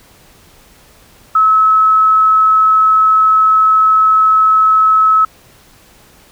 sine tone, 1293 Hz, E6, 34 cents flat, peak -6 dBFS, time 1.35-5.25 s, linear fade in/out 5 ms, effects pink hiss -45 dBFS RMS until 6.31 s

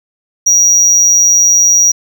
triangle tone, 5760 Hz, F#8, 47 cents flat, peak -4 dBFS, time 0.46-1.92 s, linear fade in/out 10 ms, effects none

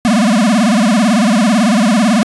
square tone with vibrato, 220 Hz, A3, in tune, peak -9 dBFS, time 0.05-2.23 s, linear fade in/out 0 ms, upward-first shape sine, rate 18 Hz, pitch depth 220 cents each way, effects resampled to 24000 Hz

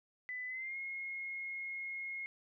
sine tone with pitch glide, 2000 to 2156 Hz, B6 to C#7, +21 to -49 cents, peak -39 dBFS, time 0.29-2.26 s, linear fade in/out 0 ms, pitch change +130 cents, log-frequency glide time 0.47-0.77 s, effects none

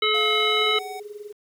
harmonic tone, 429.1 Hz, A4, 43 cents flat, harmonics 1 / 3 / 5 / 7 / 9, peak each -25 / -25 / -25 / -25 / -25 dBFS, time 0.02-0.79 s, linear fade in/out 5 ms
square tone with pitch glide, 702 to 748.1 Hz, F5 to F#5, +9 to +19 cents, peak -34 dBFS, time 0.14-1 s, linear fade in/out 5 ms, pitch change +110 cents, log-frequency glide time 0.41-0.82 s
sine tone with tremolo, 416 Hz, G#4, 3 cents sharp, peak -32 dBFS, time 0.6-1.33 s, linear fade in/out 20 ms, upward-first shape sine, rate 20 Hz, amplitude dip 75%
effects 9-bit

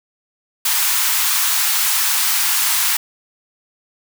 white high-pass noise, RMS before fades -17 dBFS, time 0.65-2.97 s, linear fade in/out 5 ms, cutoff 830 Hz, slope 48 dB/octave, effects none

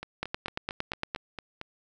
two click trains, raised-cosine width 0.3 ms, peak -21 / -14 dBFS, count 8 / 9, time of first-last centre 0.03-1.614 / 0.23-1.148 s, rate 4.42 / 8.71 Hz, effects none

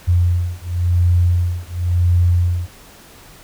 sine beating tone pair, 87.4 / 88.34 Hz, F2 / F2, +2 / +20 cents, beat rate 0.94 Hz, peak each -16 dBFS, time 0.07-2.67 s, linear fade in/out 20 ms, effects pink hiss -43 dBFS RMS until 3.43 s

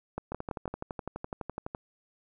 two click trains, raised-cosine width 1 ms, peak -21 / -19 dBFS, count 18 / 4, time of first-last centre 0.32-1.749 / 0.18-0.678 s, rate 11.9 / 6.02 Hz, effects none

